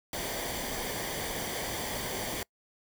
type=noise with comb filter; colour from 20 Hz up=pink; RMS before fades=-35 dBFS; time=0.13-2.43 s; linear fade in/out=2 ms; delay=0.75 ms; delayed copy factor=-0.6; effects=noise-tail reverb RT60 0.1 s tail -25 dB re dry